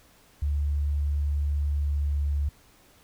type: tone with pitch glide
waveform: sine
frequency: 72.5 to 72 Hz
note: D2 to D2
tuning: -22 to -34 cents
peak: -23 dBFS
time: 0.42-2.49 s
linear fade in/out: 5 ms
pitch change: -12 cents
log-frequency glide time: 1.69-2.19 s
effects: pink hiss -58 dBFS RMS until 3.03 s